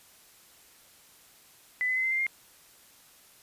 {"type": "tone with pitch steps", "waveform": "sine", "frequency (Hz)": [2000, 2023, 2047, 2071, 2095, 2119], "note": ["B6", "B6", "C7", "C7", "C7", "C7"], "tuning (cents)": [21, 41, -38, -18, 2, 21], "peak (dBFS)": -25, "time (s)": [1.81, 2.266], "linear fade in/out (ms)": 0, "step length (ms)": 76, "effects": ["white hiss -57 dBFS RMS until 3.42 s", "resampled to 32000 Hz"]}